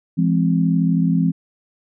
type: chord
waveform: sine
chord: E augmented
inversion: none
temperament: equal with one note detuned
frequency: 169.15 / 207.7 / 261.6 Hz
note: E3 / G#3 / B#3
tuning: +45 / 0 / 0 cents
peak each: -16 / -22 / -20 dBFS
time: 0.17-1.32 s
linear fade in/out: 20 ms
effects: none